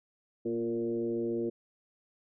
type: tone with frequency modulation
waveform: sine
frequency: 349.2 Hz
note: F4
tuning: in tune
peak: -29 dBFS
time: 0.45-1.5 s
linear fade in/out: 10 ms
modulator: 114 Hz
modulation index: 1.1
effects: none